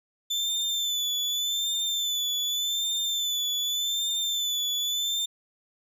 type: tone with vibrato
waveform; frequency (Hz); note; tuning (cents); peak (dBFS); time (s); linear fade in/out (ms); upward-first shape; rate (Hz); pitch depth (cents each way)
35% pulse; 3520; A7; 0; -24; 0.3-5.26; 10; sine; 0.85; 42
effects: resampled to 32000 Hz